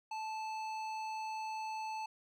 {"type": "tone with hard clipping", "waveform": "triangle", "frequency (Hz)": 875, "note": "A5", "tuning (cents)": -10, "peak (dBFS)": -40, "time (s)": [0.11, 2.06], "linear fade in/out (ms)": 5, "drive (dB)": 16, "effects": []}